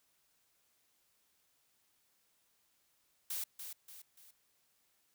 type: noise with echo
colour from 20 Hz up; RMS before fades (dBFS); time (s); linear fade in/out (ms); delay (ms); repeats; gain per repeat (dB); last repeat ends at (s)
blue; -39; 3.3-3.44; 5; 290; 3; -7; 4.31
effects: white hiss -75 dBFS RMS until 5.14 s